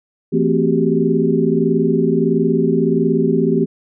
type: tone cluster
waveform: sine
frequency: 167.3 / 224.1 / 260.6 / 377.2 / 398.7 Hz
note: E3 / A3 / C4 / F#4 / G4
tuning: +26 / +32 / -7 / +33 / +29 cents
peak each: -19 dBFS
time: 0.32-3.66 s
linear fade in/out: 20 ms
effects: none